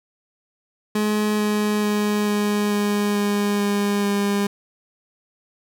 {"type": "tone with pitch steps", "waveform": "30% pulse", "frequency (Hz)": [211.3, 210, 208.6, 207.3, 206, 204.7, 203.4, 202.1], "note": ["G#3", "G#3", "G#3", "G#3", "G#3", "G#3", "G#3", "G#3"], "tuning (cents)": [30, 19, 8, -3, -14, -25, -36, -47], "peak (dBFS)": -16, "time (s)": [0.95, 4.47], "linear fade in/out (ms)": 5, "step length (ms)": 440, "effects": []}